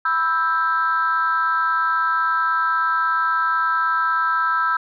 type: chord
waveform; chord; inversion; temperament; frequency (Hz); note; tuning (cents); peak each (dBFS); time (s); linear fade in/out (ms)
sine; E minor; second; just; 988.9 / 1318.5 / 1582.2; B5 / E6 / G6; +2 / 0 / +16; -24 / -18 / -22; 0.05-4.77; 5
effects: tanh soft clip ceiling -10 dBFS